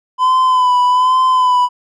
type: tone with vibrato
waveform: triangle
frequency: 1009 Hz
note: B5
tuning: 37 cents sharp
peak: -7 dBFS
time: 0.18-1.69 s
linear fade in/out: 50 ms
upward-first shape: sine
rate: 1.2 Hz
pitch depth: 36 cents each way
effects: resampled to 22050 Hz

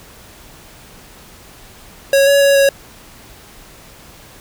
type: tone with pitch steps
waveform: square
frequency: 551 / 562 / 558 / 553 Hz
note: C#5 / C#5 / C#5 / C#5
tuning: -11 / +24 / +11 / -4 cents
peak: -9 dBFS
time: 2.13-2.69 s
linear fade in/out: 2 ms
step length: 140 ms
effects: pink hiss -41 dBFS RMS until 4.4 s

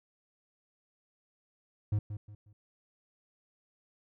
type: tone with echo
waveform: triangle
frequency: 104.4 Hz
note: G#2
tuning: 10 cents sharp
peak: -24 dBFS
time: 1.92-1.99 s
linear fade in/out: 5 ms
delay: 180 ms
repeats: 3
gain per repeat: -10 dB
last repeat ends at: 2.53 s
effects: none

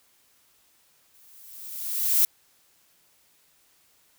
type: noise with exponential growth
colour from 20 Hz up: violet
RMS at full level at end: -18 dBFS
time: 1.14-2.25 s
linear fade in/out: 1 ms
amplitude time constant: 240 ms
effects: white hiss -63 dBFS RMS until 4.18 s

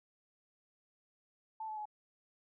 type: tone with pitch steps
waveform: sine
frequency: 880 / 862.9 / 846.1 Hz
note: A5 / A5 / G#5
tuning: 0 / -34 / +32 cents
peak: -39 dBFS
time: 1.6-1.855 s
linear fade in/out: 5 ms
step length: 85 ms
effects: none

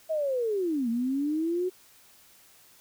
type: linear two-way sweep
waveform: sine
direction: down then up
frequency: 650 to 225.5 to 372.8 Hz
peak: -25 dBFS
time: 0.09-1.7 s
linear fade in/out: 20 ms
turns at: 0.89 s
effects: white hiss -57 dBFS RMS until 2.8 s

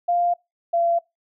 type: tone pair in turn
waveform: sine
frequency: 698.5 / 682.2 Hz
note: F5 / F5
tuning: 0 / -41 cents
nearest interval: unison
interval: 41 cents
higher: first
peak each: -17 dBFS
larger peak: neither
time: 0.08-0.34 / 0.73-0.99 s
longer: neither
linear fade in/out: 10 ms
effects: noise-tail reverb RT60 0.2 s tail -23 dB re dry

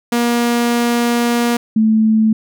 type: tone pair in turn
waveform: sawtooth / sine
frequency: 237.8 / 219.1 Hz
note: A#3 / A3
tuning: +35 / -7 cents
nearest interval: minor second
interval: 142 cents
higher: first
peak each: -9 dBFS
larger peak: neither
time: 0.12-1.57 / 1.76-2.33 s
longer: first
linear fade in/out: 5 ms
effects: none

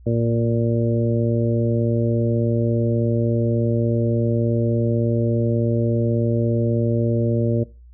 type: harmonic tone with a mistuned harmonic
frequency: 116.54 Hz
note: A#2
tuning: in tune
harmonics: 1 / 2 / 3 / 4 / 5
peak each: -20 / -23 / -25 / -26 / -27 dBFS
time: 0.06-7.64 s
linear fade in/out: 10 ms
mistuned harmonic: 1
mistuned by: -24 cents
effects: noise-tail reverb RT60 0.3 s tail -19 dB re dry + added 60 Hz sine -42 dBFS peak until 7.93 s

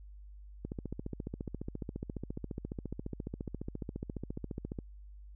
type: click train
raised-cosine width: 3 ms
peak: -25 dBFS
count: 61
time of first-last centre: 0.65-4.788 s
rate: 14.5 Hz
effects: added 50 Hz sine -48 dBFS peak until 5.35 s

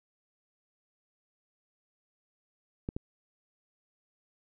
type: clicks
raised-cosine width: 3 ms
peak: -20 / -21 dBFS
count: 2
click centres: 2.889 / 2.965 s
effects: none

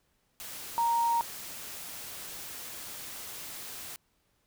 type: tone in noise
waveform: sine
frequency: 932.3 Hz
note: A#5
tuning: in tune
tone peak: -24 dBFS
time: 0.78-1.21 s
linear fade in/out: 0 ms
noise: white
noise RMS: -42 dBFS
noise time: 0.4-3.96 s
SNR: +15 dB
effects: pink hiss -73 dBFS RMS until 4.46 s

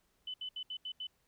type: tone bursts at uneven times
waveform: sine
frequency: 3013 Hz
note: F#7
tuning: 31 cents sharp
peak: -38 dBFS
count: 6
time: 0.27-0.34 / 0.41-0.49 / 0.56-0.63 / 0.7-0.77 / 0.85-0.92 / 1-1.07 s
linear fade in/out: 5 ms
effects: pink hiss -75 dBFS RMS until 1.27 s

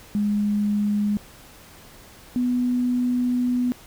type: tone pair in turn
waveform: sine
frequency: 206.9 / 247.3 Hz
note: G#3 / B3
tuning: -6 / +3 cents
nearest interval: minor third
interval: 309 cents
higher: second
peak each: -19 dBFS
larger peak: neither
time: 0.15-1.17 / 2.36-3.72 s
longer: second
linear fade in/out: 0 ms
effects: pink hiss -47 dBFS RMS until 3.86 s

